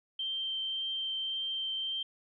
sine tone with vibrato, 3136 Hz, G7, in tune, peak -32 dBFS, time 0.19-2.03 s, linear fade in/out 5 ms, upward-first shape triangle, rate 1.8 Hz, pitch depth 8 cents each way, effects none

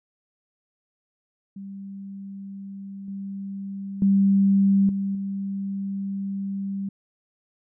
sine tone with level steps, 196.5 Hz, G3, 4 cents sharp, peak -34 / -30 / -15 / -23 / -26 dBFS, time 1.56-6.89 s, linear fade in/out 5 ms, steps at 3.08 / 4.02 / 4.89 / 5.15 s, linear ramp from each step 2 ms, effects none

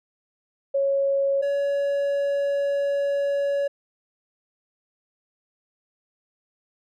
sine / triangle tone pair in turn, 552 / 563.6 Hz, C#5 / C#5, -7 / +29 cents, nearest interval unison, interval 36 cents, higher second, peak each -19 dBFS, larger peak neither, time 0.74-1.42 / 1.42-3.68 s, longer second, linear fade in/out 10 ms, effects none

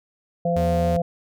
harmonic tone, 171.5 Hz, F3, 31 cents flat, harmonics 1 / 3 / 4, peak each -23 / -23 / -24 dBFS, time 0.45-1.02 s, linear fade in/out 5 ms
square tone, 81.8 Hz, E2, 13 cents flat, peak -25 dBFS, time 0.56-0.97 s, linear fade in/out 5 ms
effects none

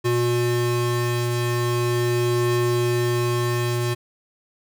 square tone pair together, 120.2 / 360.2 Hz, B2 / F#4, -46 / -46 cents, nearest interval octave + perfect fifth, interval 1900 cents, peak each -23 dBFS, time 0.04-3.95 s, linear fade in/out 20 ms, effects none

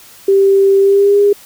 sine tone with pitch glide, 392 to 406.8 Hz, G4 to G#4, 0 to -36 cents, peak -6 dBFS, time 0.28-1.33 s, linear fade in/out 5 ms, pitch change +64 cents, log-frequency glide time 0.79-1.2 s, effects white hiss -40 dBFS RMS until 1.45 s

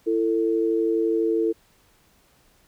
sine tone pair together, 334.5 / 446.5 Hz, E4 / A4, +25 / +25 cents, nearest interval perfect fourth, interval 500 cents, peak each -22 dBFS, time 0.06-1.53 s, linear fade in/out 20 ms, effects pink hiss -60 dBFS RMS until 2.67 s

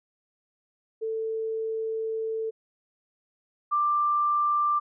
sine tone pair in turn, 444.3 / 1182.4 Hz, A4 / D6, +17 / +11 cents, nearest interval octave + perfect fourth, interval 1694 cents, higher second, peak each -27 / -21 dBFS, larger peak second, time 1.01-2.51 / 3.71-4.8 s, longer first, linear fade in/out 20 ms, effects none

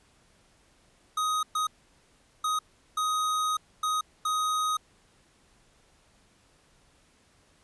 square tone bursts at uneven times, 1253 Hz, D#6, 12 cents sharp, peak -26 dBFS, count 6, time 1.17-1.43 / 1.55-1.67 / 2.44-2.59 / 2.97-3.57 / 3.83-4.01 / 4.25-4.77 s, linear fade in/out 5 ms, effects pink hiss -63 dBFS RMS until 7.63 s + resampled to 24000 Hz

